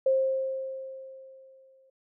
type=tone with exponential decay; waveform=sine; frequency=530 Hz; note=C5; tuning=22 cents sharp; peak=-19 dBFS; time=0.06-1.9 s; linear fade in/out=5 ms; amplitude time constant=400 ms; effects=none